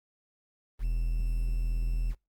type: tone with quantisation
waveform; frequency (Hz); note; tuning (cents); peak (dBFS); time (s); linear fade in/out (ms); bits
triangle; 41.2; E1; 0; -24; 0.79-2.15; 50; 9
effects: noise-tail reverb RT60 0.2 s tail -24 dB re dry + Opus 32 kbps